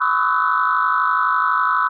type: tone cluster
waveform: sine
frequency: 1009 / 1116 / 1270 / 1322 / 1493 Hz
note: B5 / C#6 / D#6 / E6 / F#6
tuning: +37 / +11 / +35 / +5 / +15 cents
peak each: -21 dBFS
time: 0-1.89 s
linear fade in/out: 20 ms
effects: tanh soft clip ceiling -6 dBFS